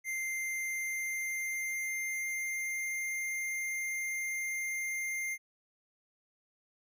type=tone with pitch glide; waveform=square; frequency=2093 to 2105 Hz; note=C7 to C7; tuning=0 to +10 cents; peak=-34 dBFS; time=0.04-5.38 s; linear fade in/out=50 ms; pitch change=+10 cents; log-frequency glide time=0.6-3 s; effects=none